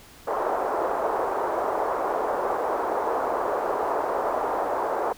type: band-pass noise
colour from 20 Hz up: pink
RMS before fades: -26 dBFS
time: 0.27-5.13 s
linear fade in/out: 10 ms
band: 430 to 1100 Hz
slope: 24 dB/octave
effects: pink hiss -49 dBFS RMS until 5.17 s